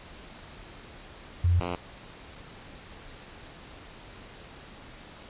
sine / 5% pulse tone pair in turn, 87.6 / 88.01 Hz, F2 / F2, +6 / +14 cents, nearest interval unison, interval 8 cents, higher second, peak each -19 dBFS, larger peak neither, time 1.44-1.6 / 1.6-1.76 s, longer neither, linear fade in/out 5 ms, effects pink hiss -47 dBFS RMS until 5.29 s + resampled to 8000 Hz

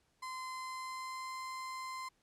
35% pulse tone with pitch glide, 1032 to 1039.2 Hz, C6 to C6, -24 to -12 cents, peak -39 dBFS, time 0.22-2.09 s, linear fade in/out 10 ms, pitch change +12 cents, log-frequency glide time 0.47-1.32 s, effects pink hiss -75 dBFS RMS until 2.22 s + low-pass 10000 Hz 12 dB/octave

